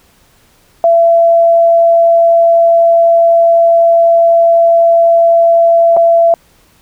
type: tone with dropouts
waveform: sine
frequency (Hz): 673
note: E5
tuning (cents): +36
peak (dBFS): -4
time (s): 0.84-6.34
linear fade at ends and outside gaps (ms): 1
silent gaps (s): 5.966-5.97
effects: pink hiss -49 dBFS RMS until 6.81 s